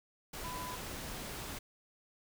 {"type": "tone in noise", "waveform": "sine", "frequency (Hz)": 999, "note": "B5", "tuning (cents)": 20, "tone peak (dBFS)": -42, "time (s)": [0.44, 0.76], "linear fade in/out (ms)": 10, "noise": "pink", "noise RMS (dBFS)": -43, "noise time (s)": [0.33, 1.59], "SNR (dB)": -2, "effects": []}